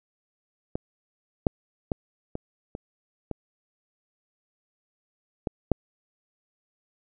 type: clicks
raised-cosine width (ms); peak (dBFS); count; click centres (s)
2; -15 / -6 / -12 / -18 / -21 / -17 / -13 / -6; 8; 0.755 / 1.468 / 1.918 / 2.354 / 2.751 / 3.313 / 5.472 / 5.717
effects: none